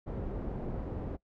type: low-pass noise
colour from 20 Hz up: pink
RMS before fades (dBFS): -37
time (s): 0.06-1.17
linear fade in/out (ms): 20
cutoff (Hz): 540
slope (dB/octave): 12
effects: noise-tail reverb RT60 0.1 s tail -21 dB re dry